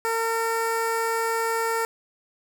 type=tone with notch filter; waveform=15% pulse; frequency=454.8 Hz; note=A#4; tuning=43 cents flat; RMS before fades=-25 dBFS; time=0.05-1.85 s; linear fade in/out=0 ms; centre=3900 Hz; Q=1.5; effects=none